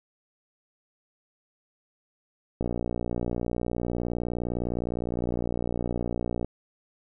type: click train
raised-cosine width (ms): 2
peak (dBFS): -16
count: 230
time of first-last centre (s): 2.61-6.446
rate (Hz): 59.7
effects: none